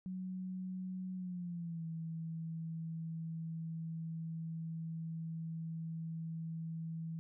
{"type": "tone with pitch glide", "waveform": "sine", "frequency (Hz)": [185.1, 163.01], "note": ["F#3", "E3"], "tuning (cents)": [1, -19], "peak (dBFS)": -39, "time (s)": [0.06, 7.19], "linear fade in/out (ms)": 0, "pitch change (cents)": -220, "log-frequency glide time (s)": [1.15, 1.85], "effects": []}